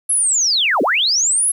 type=linear two-way sweep; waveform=sine; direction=down then up; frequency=11175 to 220 to 11175 Hz; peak=-13 dBFS; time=0.09-1.52 s; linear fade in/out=10 ms; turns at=0.82 s; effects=8-bit